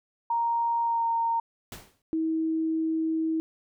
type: tone with pitch glide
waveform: sine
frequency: 932.3 to 921.6 Hz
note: A#5 to A#5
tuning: 0 to -20 cents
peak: -23 dBFS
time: 0.3-1.4 s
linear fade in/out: 5 ms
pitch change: -20 cents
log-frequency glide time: 0.82-1.06 s
type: noise with exponential decay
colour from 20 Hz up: pink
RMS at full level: -38 dBFS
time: 1.72-2.02 s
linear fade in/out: 2 ms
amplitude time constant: 65 ms
type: tone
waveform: sine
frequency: 321 Hz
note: E4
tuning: 46 cents flat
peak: -24 dBFS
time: 2.13-3.4 s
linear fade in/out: 0 ms
effects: none